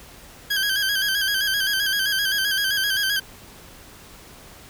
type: tone with vibrato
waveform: 20% pulse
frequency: 1600 Hz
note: G6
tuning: 35 cents sharp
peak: -15 dBFS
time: 0.5-3.2 s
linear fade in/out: 10 ms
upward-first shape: square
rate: 7.7 Hz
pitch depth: 54 cents each way
effects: pink hiss -45 dBFS RMS until 4.69 s